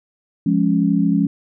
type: chord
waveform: sine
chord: Db major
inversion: first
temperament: equal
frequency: 174.61 / 207.7 / 277.2 Hz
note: F3 / Ab3 / Db4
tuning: 0 / 0 / 0 cents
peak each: -18 dBFS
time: 0.46-1.27 s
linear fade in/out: 5 ms
effects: none